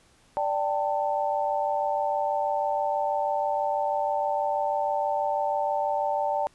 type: chord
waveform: sine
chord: D suspended fourth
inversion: none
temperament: equal with one note detuned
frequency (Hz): 587.3 / 784 / 890.2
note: D5 / G5 / A5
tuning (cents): 0 / 0 / +20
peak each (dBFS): -28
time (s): 0.37-6.47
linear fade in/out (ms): 0
effects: pink hiss -60 dBFS RMS until 6.54 s + resampled to 24000 Hz